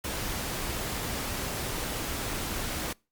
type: noise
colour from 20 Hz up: pink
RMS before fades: -33 dBFS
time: 0.04-2.93 s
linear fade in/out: 5 ms
effects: noise-tail reverb RT60 0.3 s tail -26 dB re dry + Opus 48 kbps